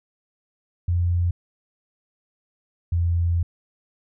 sine tone pair in turn, 87.31 / 85.51 Hz, F2 / F2, 0 / -36 cents, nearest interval unison, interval 36 cents, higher first, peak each -18 dBFS, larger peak neither, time 0.88-1.31 / 2.92-3.43 s, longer second, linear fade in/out 5 ms, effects none

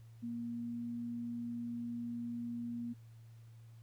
sine tone with pitch glide, 235.5 to 236.9 Hz, A#3 to A#3, +18 to +28 cents, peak -38 dBFS, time 0.22-2.94 s, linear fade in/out 20 ms, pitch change +10 cents, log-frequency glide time 0.43-0.83 s, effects added 114 Hz sine -53 dBFS peak until 3.82 s + pink hiss -72 dBFS RMS until 3.82 s

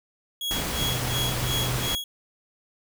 40% pulse tone with tremolo, 3322 Hz, G#7, in tune, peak -25 dBFS, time 0.41-2.04 s, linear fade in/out 2 ms, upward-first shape sine, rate 2.8 Hz, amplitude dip 100%
pink noise, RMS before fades -29 dBFS, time 0.51-1.95 s, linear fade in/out 0 ms
sine tone, 123.47 Hz, B2, in tune, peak -29 dBFS, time 0.81-1.88 s, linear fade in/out 5 ms
effects none

